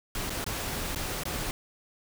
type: noise with dropouts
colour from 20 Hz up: pink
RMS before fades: -33 dBFS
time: 0.15-1.51 s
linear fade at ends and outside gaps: 1 ms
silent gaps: 0.296-0.303 / 0.443-0.464 / 0.948-0.959 / 1.235-1.254 s
effects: none